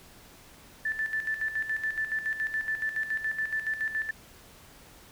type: tone with tremolo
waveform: sine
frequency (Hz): 1760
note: A6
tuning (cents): 0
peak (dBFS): -26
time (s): 0.85-4.11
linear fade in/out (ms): 5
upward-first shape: square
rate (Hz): 7.1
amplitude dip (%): 65
effects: pink hiss -53 dBFS RMS until 5.11 s